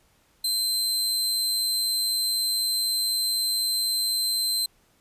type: tone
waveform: sawtooth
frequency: 4102 Hz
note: C8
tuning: 35 cents flat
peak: -20 dBFS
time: 0.44-4.66 s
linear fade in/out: 5 ms
effects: pink hiss -63 dBFS RMS until 5 s + resampled to 32000 Hz